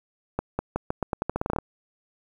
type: accelerating click train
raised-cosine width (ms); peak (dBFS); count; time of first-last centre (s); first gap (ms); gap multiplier
1; -11; 15; 0.39-1.586; 200; 0.85
effects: 8-bit